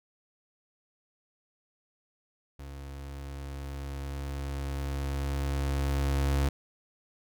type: tone with level ramp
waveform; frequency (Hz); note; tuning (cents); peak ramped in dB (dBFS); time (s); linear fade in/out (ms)
35% pulse; 69.3; C#2; 0; -39 to -22; 2.59-6.49; 5
effects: none